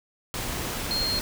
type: tone in noise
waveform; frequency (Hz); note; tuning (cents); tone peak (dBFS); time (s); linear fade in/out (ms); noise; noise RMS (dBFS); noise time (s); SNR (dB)
sine; 4227; C8; +17; -25; 0.91-1.19; 0; pink; -31; 0.34-1.21; +3
effects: none